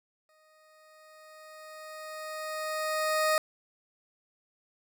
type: tone with exponential growth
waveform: 20% pulse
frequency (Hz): 622.3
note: D#5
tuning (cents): 0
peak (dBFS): -18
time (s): 0.29-3.38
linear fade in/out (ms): 1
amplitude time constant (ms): 670
effects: none